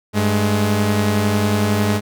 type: tone pair together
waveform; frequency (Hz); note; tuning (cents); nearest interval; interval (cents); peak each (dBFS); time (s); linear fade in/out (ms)
sawtooth; 100.1 / 211.2; G2 / G#3; +37 / +29; octave + minor second; 1292; -14; 0.13-2.01; 50
effects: none